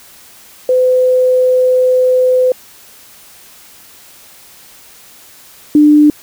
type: tone pair in turn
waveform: sine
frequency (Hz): 508 / 298.2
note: B4 / D4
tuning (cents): +49 / +27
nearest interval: major sixth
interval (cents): 922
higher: first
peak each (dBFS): -7 / -3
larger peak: second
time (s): 0.69-2.52 / 5.75-6.1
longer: first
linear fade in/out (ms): 2
effects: white hiss -40 dBFS RMS until 6.22 s